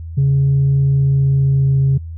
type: tone with pitch glide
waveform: sine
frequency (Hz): 137.6 to 135.78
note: C#3 to C#3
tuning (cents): -12 to -35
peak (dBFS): -9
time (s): 0.17-1.98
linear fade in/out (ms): 10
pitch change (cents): -23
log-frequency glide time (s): 0.82-1.85
effects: tanh soft clip ceiling -8 dBFS + added 82 Hz sine -26 dBFS peak until 2.17 s